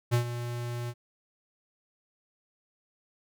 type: tone with ADSR envelope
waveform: square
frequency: 120.1 Hz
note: B2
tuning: 48 cents flat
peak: -21 dBFS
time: 0.11-0.94 s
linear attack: 29 ms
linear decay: 98 ms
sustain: -12 dB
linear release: 51 ms
effects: none